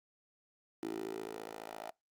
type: tone with high-pass filter sweep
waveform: 10% pulse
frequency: 54.6 Hz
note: A1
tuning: 13 cents flat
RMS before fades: -43 dBFS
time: 0.83-1.91 s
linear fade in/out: 0 ms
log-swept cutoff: 330 to 640 Hz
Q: 5
effects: noise-tail reverb RT60 0.2 s tail -25 dB re dry + Opus 48 kbps